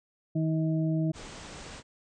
harmonic tone, 159.2 Hz, D#3, 40 cents sharp, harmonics 1 / 2 / 4, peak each -26 / -30 / -38 dBFS, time 0.35-1.12 s, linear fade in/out 10 ms
pink low-pass noise, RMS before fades -44 dBFS, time 1.13-1.83 s, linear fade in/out 50 ms, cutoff 8600 Hz, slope 96 dB/octave
effects none

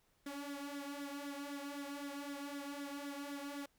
sawtooth tone with flanger, 283.7 Hz, C#4, 40 cents sharp, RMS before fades -45 dBFS, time 0.26-3.66 s, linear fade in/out 5 ms, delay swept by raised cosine 0.54 to 2.84 ms, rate 3.9 Hz, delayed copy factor +0.65, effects pink hiss -75 dBFS RMS until 3.78 s

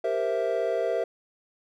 triangle chord, C dominant seventh, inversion second, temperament equal, 392 / 466.2 / 523.3 / 659.3 Hz, G4 / Bb4 / C5 / E5, 0 / 0 / 0 / 0 cents, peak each -30 / -27 / -29 / -26 dBFS, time 0.04-1.04 s, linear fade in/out 5 ms, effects none

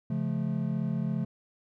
triangle chord, Db augmented, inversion none, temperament just, 138.59 / 173.24 / 216.5 Hz, Db3 / F3 / A3, 0 / -14 / -28 cents, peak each -30 dBFS, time 0.1-1.25 s, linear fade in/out 5 ms, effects none

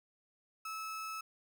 35% pulse tone, 1301 Hz, E6, 23 cents flat, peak -38 dBFS, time 0.65-1.21 s, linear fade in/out 5 ms, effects none

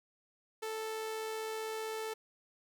sawtooth tone with amplitude modulation, 440.1 Hz, A4, in tune, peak -32 dBFS, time 0.62-2.14 s, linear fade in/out 10 ms, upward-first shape sine, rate 95.5 Hz, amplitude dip 25%, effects none

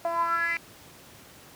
10% pulse tone with band-pass filter sweep, 336.4 Hz, E4, 35 cents sharp, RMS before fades -27 dBFS, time 0.05-0.57 s, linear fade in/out 0 ms, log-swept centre 710 to 2300 Hz, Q 7.5, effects pink hiss -50 dBFS RMS until 1.55 s + high-pass 80 Hz 12 dB/octave

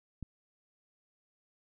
click, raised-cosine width 5 ms, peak -28 dBFS, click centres 0.227 s, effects none

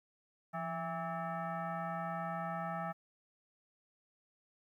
sine tone with frequency modulation, 319.6 Hz, D#4, 47 cents sharp, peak -36 dBFS, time 0.53-2.93 s, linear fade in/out 20 ms, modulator 491 Hz, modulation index 2.5, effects 12-bit

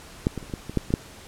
clicks, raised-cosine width 3 ms, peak -7 / -17 / -27 / -30 / -16 / -20 / -8 / -17 / -6 dBFS, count 9, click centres 0.269 / 0.377 / 0.428 / 0.498 / 0.538 / 0.696 / 0.773 / 0.905 / 0.939 s, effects pink hiss -45 dBFS RMS until 1.27 s + low-pass 11000 Hz 12 dB/octave

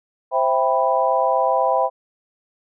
sine chord, C major seventh, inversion none, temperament equal with one note detuned, 523.3 / 659.3 / 787.6 / 987.8 Hz, C5 / E5 / G5 / B5, 0 / 0 / +8 / 0 cents, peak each -21 dBFS, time 0.31-1.9 s, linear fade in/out 50 ms, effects none

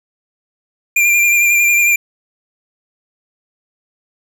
square tone with vibrato, 2388 Hz, D7, 28 cents sharp, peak -10 dBFS, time 0.96-1.96 s, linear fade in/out 5 ms, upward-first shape sine, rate 11 Hz, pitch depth 26 cents each way, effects none

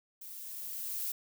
violet noise with level ramp, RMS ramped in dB -47 to -35 dBFS, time 0.21-1.12 s, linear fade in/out 5 ms, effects none

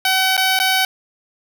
10% pulse tone with dropouts, 758 Hz, F#5, 42 cents sharp, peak -6 dBFS, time 0.05-0.85 s, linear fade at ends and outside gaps 2 ms, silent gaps 0.368-0.377 / 0.591-0.599 s, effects none

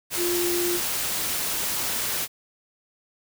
sine tone in noise, 350 Hz, F4, 4 cents sharp, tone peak -24 dBFS, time 0.16-0.8 s, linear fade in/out 50 ms, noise white, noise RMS -27 dBFS, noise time 0.1-2.28 s, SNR 0 dB, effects none

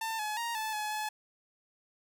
sawtooth tone with pitch steps, 895 / 850 / 935 / 872 / 849 / 855 Hz, A5 / G#5 / A#5 / A5 / G#5 / A5, +29 / +40 / +5 / -16 / +38 / -50 cents, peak -29 dBFS, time 0.01-1.09 s, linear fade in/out 5 ms, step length 180 ms, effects none

